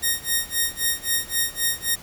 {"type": "tone with tremolo", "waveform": "5% pulse", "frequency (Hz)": 1857, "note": "A#6", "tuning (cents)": -7, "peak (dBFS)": -8, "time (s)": [0.02, 1.96], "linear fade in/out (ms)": 20, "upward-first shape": "sine", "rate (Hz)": 3.8, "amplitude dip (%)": 95, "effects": ["pink hiss -43 dBFS RMS until 2.02 s"]}